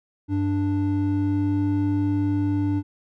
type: tone pair together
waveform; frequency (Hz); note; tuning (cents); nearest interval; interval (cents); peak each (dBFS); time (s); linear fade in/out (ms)
triangle; 98.01 / 293.7; G2 / D4; 0 / 0; octave + perfect fifth; 1900; -22 / -20; 0.28-2.83; 50
effects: none